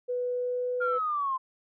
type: tone with pitch glide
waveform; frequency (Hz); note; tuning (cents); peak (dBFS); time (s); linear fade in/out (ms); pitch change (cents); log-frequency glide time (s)
sine; 493.9 to 497.6; B4 to B4; 0 to +13; -27; 0.08-0.99; 20; +13; 0.34-0.87
type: linear sweep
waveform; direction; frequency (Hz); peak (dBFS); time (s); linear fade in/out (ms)
sine; down; 1417 to 1028; -26; 0.8-1.38; 20
effects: tanh soft clip ceiling -16 dBFS